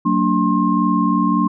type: tone cluster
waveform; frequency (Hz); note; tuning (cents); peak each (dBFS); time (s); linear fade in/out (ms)
sine; 185.7 / 227.4 / 291 / 1066; F#3 / A#3 / D4 / C6; +7 / -43 / -16 / +32; -19; 0.05-1.48; 10
effects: none